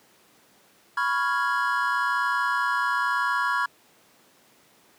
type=chord; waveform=triangle; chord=C# dominant seventh; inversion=third; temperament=equal; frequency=987.8 / 1108.7 / 1396.9 / 1661.2 Hz; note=B5 / C#6 / E#6 / G#6; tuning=0 / 0 / 0 / 0 cents; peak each=-26 dBFS; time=0.97-3.66 s; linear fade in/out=5 ms; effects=pink hiss -58 dBFS RMS until 4.98 s + high-pass 200 Hz 12 dB/octave